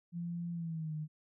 sine tone with pitch glide, 171.6 to 153.76 Hz, F3 to D#3, -30 to -20 cents, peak -36 dBFS, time 0.12-1.08 s, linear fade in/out 50 ms, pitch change -190 cents, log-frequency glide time 0.52-0.95 s, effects none

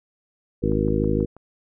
harmonic tone, 52.6 Hz, G#1, 23 cents sharp, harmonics 1 / 2 / 3 / 4 / 5 / 6 / 7 / 9, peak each -27 / -27 / -27 / -27 / -27 / -27 / -27 / -27 dBFS, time 0.62-1.26 s, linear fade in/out 20 ms
click train, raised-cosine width 1 ms, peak -30 dBFS, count 5, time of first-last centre 0.72-1.366 s, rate 6.19 Hz
effects none

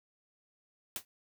white noise with exponential decay, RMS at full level -33 dBFS, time 0.96-1.05 s, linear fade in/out 1 ms, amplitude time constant 18 ms, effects none

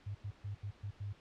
sine tone bursts at uneven times, 101.2 Hz, G#2, 44 cents flat, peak -38 dBFS, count 6, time 0.06-0.15 / 0.24-0.31 / 0.44-0.55 / 0.63-0.71 / 0.83-0.91 / 1-1.13 s, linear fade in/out 10 ms, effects pink hiss -63 dBFS RMS until 1.2 s + low-pass 4000 Hz 12 dB/octave

